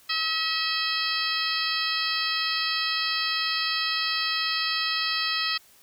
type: harmonic tone with a mistuned harmonic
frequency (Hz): 643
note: E5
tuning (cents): -43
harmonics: 2 / 3 / 4 / 5 / 6 / 7 / 8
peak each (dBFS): -32 / -32 / -32 / -32 / -32 / -32 / -32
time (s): 0.09-5.58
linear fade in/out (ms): 10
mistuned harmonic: 6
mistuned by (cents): +80
effects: white hiss -56 dBFS RMS until 5.82 s